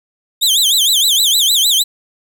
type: tone with vibrato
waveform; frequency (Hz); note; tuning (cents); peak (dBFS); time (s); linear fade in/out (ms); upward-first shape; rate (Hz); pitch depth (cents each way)
sawtooth; 3520; A7; 0; -7; 0.41-1.84; 20; sine; 6.5; 230
effects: none